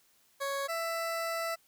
20% pulse tone pair in turn, 554.4 / 663.4 Hz, C#5 / E5, 0 / +11 cents, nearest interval minor third, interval 311 cents, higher second, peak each -27 dBFS, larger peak neither, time 0.4-0.68 / 0.68-1.56 s, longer second, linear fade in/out 20 ms, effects white hiss -67 dBFS RMS until 1.67 s

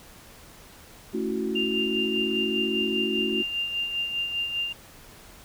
sine chord, F# minor seventh, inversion first, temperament equal, 220 / 277.2 / 329.6 / 370 Hz, A3 / C#4 / E4 / F#4, 0 / 0 / 0 / 0 cents, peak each -30 / -34 / -32 / -29 dBFS, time 1.13-3.43 s, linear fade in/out 20 ms
sine tone with tremolo, 2794 Hz, F7, in tune, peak -24 dBFS, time 1.55-4.73 s, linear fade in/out 10 ms, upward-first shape sine, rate 5 Hz, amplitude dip 50%
effects pink hiss -49 dBFS RMS until 5.44 s

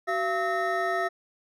triangle tone cluster, 377.4 / 682 / 1293 / 1839 Hz, F#4 / F5 / E6 / A#6, +34 / -41 / -34 / -24 cents, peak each -30 / -26 / -29 / -30 dBFS, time 0.07-1.09 s, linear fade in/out 20 ms, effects none

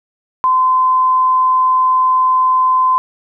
sine tone, 1028 Hz, C6, 31 cents flat, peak -9 dBFS, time 0.44-2.98 s, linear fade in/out 0 ms, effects none

